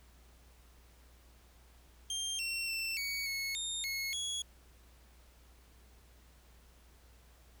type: tone with pitch steps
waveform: 25% pulse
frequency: 3185 / 2719 / 2683 / 2242 / 2190 / 3665 / 2176 / 3346 Hz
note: G7 / F7 / E7 / C#7 / C#7 / A#7 / C#7 / G#7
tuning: +27 / -47 / +30 / +19 / -22 / -30 / -33 / +12 cents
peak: -31 dBFS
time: 2.1-4.42 s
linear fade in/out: 2 ms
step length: 290 ms
effects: added 60 Hz sine -59 dBFS peak until 7.6 s + pink hiss -65 dBFS RMS until 7.6 s